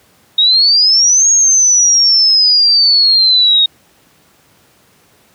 sine exponential two-way sweep, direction up then down, 3728 to 6620 to 3728 Hz, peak -6 dBFS, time 0.38-3.66 s, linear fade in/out 5 ms, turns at 1.29 s, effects pink hiss -50 dBFS RMS until 5.34 s + high-pass 100 Hz 12 dB/octave

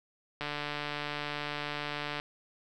click train, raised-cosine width 0.3 ms, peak -19 dBFS, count 264, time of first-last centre 0.41-2.199 s, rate 147 Hz, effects none

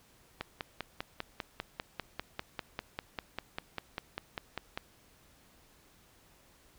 click train, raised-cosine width 0.3 ms, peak -19 dBFS, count 23, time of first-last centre 0.41-4.775 s, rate 5.04 Hz, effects pink hiss -63 dBFS RMS until 6.78 s

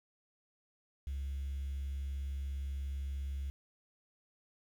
triangle tone, 68.5 Hz, C#2, 20 cents flat, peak -32 dBFS, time 1.07-3.5 s, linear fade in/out 0 ms, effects tanh soft clip ceiling -33 dBFS + 10-bit

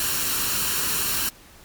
white noise with comb filter, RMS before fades -24 dBFS, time 0-1.29 s, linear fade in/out 2 ms, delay 0.71 ms, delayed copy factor +0.55, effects pink hiss -49 dBFS RMS until 1.64 s + MP3 96 kbps

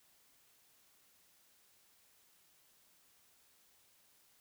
silence, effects white hiss -69 dBFS RMS until 4.4 s

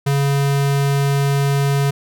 square tone, 140 Hz, C#3, 18 cents sharp, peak -15 dBFS, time 0.06-1.91 s, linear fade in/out 10 ms, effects none

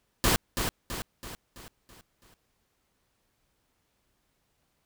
pink noise with echo, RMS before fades -23 dBFS, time 0.24-0.36 s, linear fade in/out 0 ms, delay 330 ms, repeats 6, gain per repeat -6 dB, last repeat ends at 2.34 s, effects pink hiss -74 dBFS RMS until 4.85 s

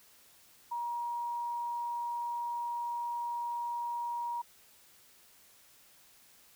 sine tone, 950 Hz, A#5, 33 cents sharp, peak -33 dBFS, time 0.71-4.42 s, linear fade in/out 10 ms, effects white hiss -61 dBFS RMS until 6.55 s

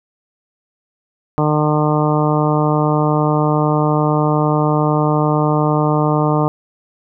harmonic tone, 151.2 Hz, D#3, 49 cents flat, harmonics 1 / 2 / 3 / 4 / 5 / 6 / 7 / 8, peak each -16 / -19 / -21 / -22 / -23 / -24 / -24 / -25 dBFS, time 1.38-6.48 s, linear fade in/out 0 ms, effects none

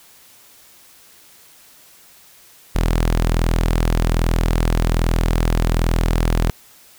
sawtooth tone, 41.24 Hz, E1, 2 cents sharp, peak -11 dBFS, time 2.75-6.5 s, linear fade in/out 0 ms, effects white hiss -48 dBFS RMS until 6.98 s

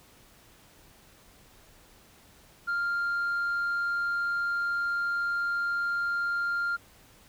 sine tone, 1397 Hz, F6, in tune, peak -24 dBFS, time 2.67-6.77 s, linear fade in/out 20 ms, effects tanh soft clip ceiling -25 dBFS + pink hiss -57 dBFS RMS until 7.28 s

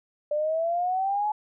sine exponential sweep, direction up, 588 to 857 Hz, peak -23 dBFS, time 0.31-1.32 s, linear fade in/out 5 ms, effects none

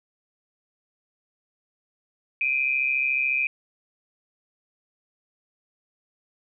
sine tone pair together, 2381 / 2515 Hz, D7 / D#7, +23 / +18 cents, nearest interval minor second, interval 95 cents, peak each -24 dBFS, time 2.41-3.47 s, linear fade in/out 2 ms, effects none

